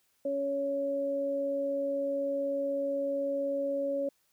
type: tone pair together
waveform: sine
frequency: 279 / 558 Hz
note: C#4 / C#5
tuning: +11 / +11 cents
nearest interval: octave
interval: 1200 cents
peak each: -36 / -29 dBFS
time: 0.25-4.09 s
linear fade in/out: 5 ms
effects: white hiss -72 dBFS RMS until 4.32 s